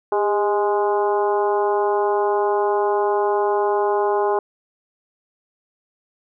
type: harmonic tone with a mistuned harmonic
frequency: 207.7 Hz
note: G#3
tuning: in tune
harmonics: 2 / 3 / 4 / 5 / 6 / 7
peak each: -19 / -26 / -22 / -26 / -35 / -36 dBFS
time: 0.12-4.39 s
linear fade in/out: 2 ms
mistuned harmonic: 2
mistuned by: -39 cents
effects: none